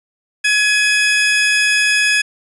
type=tone pair together; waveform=35% pulse; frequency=1684.6 / 2524 Hz; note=G#6 / D#7; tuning=+24 / +24 cents; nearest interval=perfect fifth; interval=700 cents; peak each=-13 dBFS; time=0.44-2.22 s; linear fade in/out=10 ms; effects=resampled to 24000 Hz + 8-bit